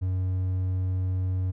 triangle tone, 92.7 Hz, F#2, 4 cents sharp, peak -22 dBFS, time 0.01-1.52 s, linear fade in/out 20 ms, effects none

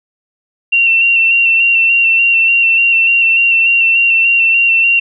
sine tone with vibrato, 2725 Hz, F7, 43 cents flat, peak -7 dBFS, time 0.72-5 s, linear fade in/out 10 ms, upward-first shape square, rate 3.4 Hz, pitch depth 21 cents each way, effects none

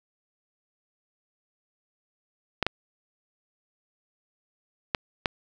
clicks, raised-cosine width 0.3 ms, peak -7 dBFS, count 4, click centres 2.627 / 2.666 / 4.948 / 5.258 s, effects none

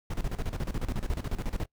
brown noise with tremolo, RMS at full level -29 dBFS, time 0.1-1.66 s, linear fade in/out 5 ms, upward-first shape square, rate 14 Hz, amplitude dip 80%, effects noise-tail reverb RT60 0.1 s tail -23 dB re dry

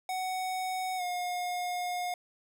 square tone with pitch glide, 745 to 716.3 Hz, F#5 to F5, +12 to +44 cents, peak -32 dBFS, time 0.09-2.14 s, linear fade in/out 2 ms, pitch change -68 cents, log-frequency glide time 0.97-1.02 s, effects none

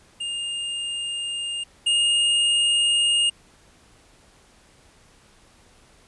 square tone pair in turn, 2819 / 2840 Hz, F7 / F7, +16 / +28 cents, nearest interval unison, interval 12 cents, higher second, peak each -27 / -18 dBFS, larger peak second, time 0.2-1.64 / 1.86-3.3 s, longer neither, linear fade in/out 10 ms, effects pink hiss -55 dBFS RMS until 6.07 s + resampled to 24000 Hz

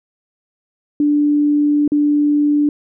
sine tone with dropouts, 293.7 Hz, D4, in tune, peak -11 dBFS, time 1-2.69 s, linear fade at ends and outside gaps 2 ms, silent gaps 1.878-1.919 s, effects none

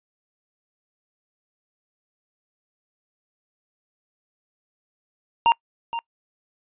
square tone with echo, 929 Hz, A#5, 6 cents flat, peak -14 dBFS, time 5.46-5.52 s, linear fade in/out 0 ms, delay 470 ms, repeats 1, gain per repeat -12 dB, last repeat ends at 5.99 s, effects noise-tail reverb RT60 0.1 s tail -26 dB re dry + resampled to 8000 Hz

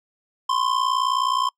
square ring-modulated tone, 1046.5 Hz, C6, in tune, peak -17 dBFS, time 0.49-1.49 s, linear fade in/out 5 ms, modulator 29.8 Hz, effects noise-tail reverb RT60 0.1 s tail -26 dB re dry + low-pass 6000 Hz 12 dB/octave

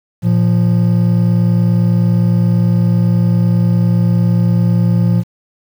triangle tone pair together, 114.71 / 174.61 Hz, A#2 / F3, -27 / 0 cents, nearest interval perfect fifth, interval 727 cents, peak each -10 dBFS, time 0.22-5.24 s, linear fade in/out 50 ms, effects 7-bit

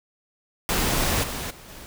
pink noise with level steps, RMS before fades -23 / -31 / -45 / -42 dBFS, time 0.69-1.86 s, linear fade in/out 0 ms, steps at 1.23 / 1.5 / 1.68 s, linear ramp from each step 10 ms, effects none

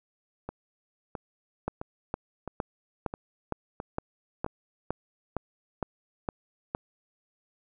two click trains, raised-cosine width 1 ms, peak -15 / -21 dBFS, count 12 / 7, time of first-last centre 1.68-6.749 / 0.49-4.464 s, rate 2.17 / 1.51 Hz, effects none

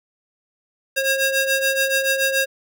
sawtooth ring-modulated tone, 1081 Hz, C#6, 44 cents flat, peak -11 dBFS, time 0.96-2.46 s, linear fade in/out 20 ms, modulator 544 Hz, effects none

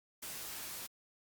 white noise, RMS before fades -44 dBFS, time 0.22-0.87 s, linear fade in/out 10 ms, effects Opus 48 kbps

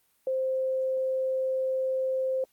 sine tone, 523.3 Hz, C5, in tune, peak -25 dBFS, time 0.27-2.44 s, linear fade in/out 2 ms, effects white hiss -69 dBFS RMS until 2.52 s + Opus 32 kbps

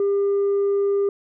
sine tone, 400 Hz, G4, 35 cents sharp, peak -15 dBFS, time 0-1.09 s, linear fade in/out 2 ms, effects tanh soft clip ceiling -16 dBFS

